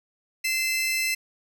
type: tone pair together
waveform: sawtooth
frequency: 2068 / 2637 Hz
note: C7 / E7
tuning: -21 / 0 cents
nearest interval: major third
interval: 421 cents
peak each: -23 dBFS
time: 0.44-1.15 s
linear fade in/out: 10 ms
effects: none